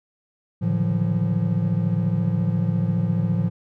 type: tone cluster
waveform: triangle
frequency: 110.5 / 142.2 / 151.8 / 171.5 / 185.9 Hz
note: A2 / C#3 / D#3 / F3 / F#3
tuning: +8 / +45 / -42 / -31 / +8 cents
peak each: -22 / -29 / -27 / -20 / -28 dBFS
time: 0.61-3.5 s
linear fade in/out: 20 ms
effects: none